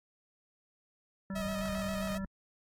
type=harmonic tone; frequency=193.2 Hz; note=G3; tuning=25 cents flat; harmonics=1 / 3 / 5 / 7 / 9; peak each=-35 / -48 / -53 / -50 / -51 dBFS; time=1.3-2.25 s; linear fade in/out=2 ms
type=low-pass noise; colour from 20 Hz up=pink; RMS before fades=-45 dBFS; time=1.33-2.26 s; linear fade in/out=5 ms; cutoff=200 Hz; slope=48 dB/octave
type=tone with vibrato; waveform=sawtooth; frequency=631 Hz; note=D#5; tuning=24 cents sharp; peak=-33 dBFS; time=1.35-2.18 s; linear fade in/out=10 ms; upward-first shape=square; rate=7.5 Hz; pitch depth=33 cents each way
effects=AAC 64 kbps